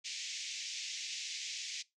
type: band-pass noise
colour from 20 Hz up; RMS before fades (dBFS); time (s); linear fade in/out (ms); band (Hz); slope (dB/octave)
white; -42; 0.04-1.83; 20; 2100 to 6800; 48
effects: noise-tail reverb RT60 0.2 s tail -21 dB re dry